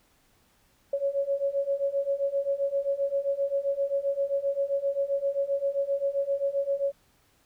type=beating tone pair; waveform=sine; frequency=552 / 559.6 Hz; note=C#5 / C#5; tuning=-7 / +16 cents; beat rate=7.6 Hz; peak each=-29 / -27 dBFS; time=0.93-6.92 s; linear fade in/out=5 ms; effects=pink hiss -65 dBFS RMS until 7.45 s